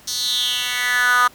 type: tone with high-pass filter sweep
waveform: 10% pulse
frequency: 247 Hz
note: B3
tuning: in tune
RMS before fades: -19 dBFS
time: 0.07-1.28 s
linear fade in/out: 10 ms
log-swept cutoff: 5100 to 1200 Hz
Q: 5
effects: pink hiss -47 dBFS RMS until 1.34 s + high-pass 60 Hz 12 dB/octave